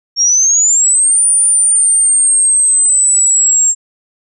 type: exponential two-way sweep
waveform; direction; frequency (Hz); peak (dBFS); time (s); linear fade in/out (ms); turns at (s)
sine; up then down; 5500 to 9410 to 7470; -7; 0.16-3.75; 50; 1.26
effects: none